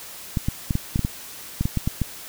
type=clicks; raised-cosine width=5 ms; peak=-9 dBFS; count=12; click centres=0.372 / 0.485 / 0.708 / 0.754 / 0.959 / 0.993 / 1.049 / 1.61 / 1.655 / 1.773 / 1.875 / 2.017 s; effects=white hiss -39 dBFS RMS until 2.28 s